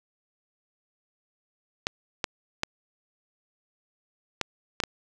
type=clicks; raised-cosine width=0.2 ms; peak=-8 dBFS; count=6; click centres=1.869 / 2.242 / 2.634 / 4.413 / 4.802 / 4.837 s; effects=none